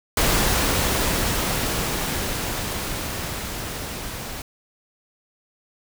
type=noise with level ramp; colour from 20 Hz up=pink; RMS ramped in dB=-19 to -33 dBFS; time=0.17-4.42 s; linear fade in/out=2 ms; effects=none